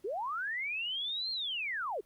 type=linear two-way sweep; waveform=sine; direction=up then down; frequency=346.3 to 4260 to 346.3 Hz; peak=-33 dBFS; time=0.04-2.01 s; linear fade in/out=10 ms; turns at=1.31 s; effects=pink hiss -69 dBFS RMS until 2.05 s + Opus 48 kbps